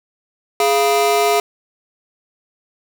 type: ring-modulated tone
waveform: 35% pulse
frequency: 554.4 Hz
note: C#5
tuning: in tune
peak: -8 dBFS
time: 0.6-1.4 s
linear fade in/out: 2 ms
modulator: 138 Hz
effects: none